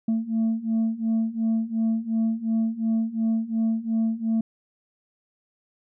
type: beating tone pair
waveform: sine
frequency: 222.8 / 225.6 Hz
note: A3 / A3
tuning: +22 / +44 cents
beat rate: 2.8 Hz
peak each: -24 / -22 dBFS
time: 0.08-4.41 s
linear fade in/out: 5 ms
effects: tanh soft clip ceiling -18 dBFS